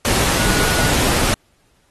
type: tone in noise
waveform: sine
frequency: 1459 Hz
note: F#6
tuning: 25 cents flat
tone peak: -26 dBFS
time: 0.38-0.91 s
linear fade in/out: 0 ms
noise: pink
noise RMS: -18 dBFS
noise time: 0.05-1.34 s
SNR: -11 dB
effects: pink hiss -60 dBFS RMS until 1.9 s + AAC 32 kbps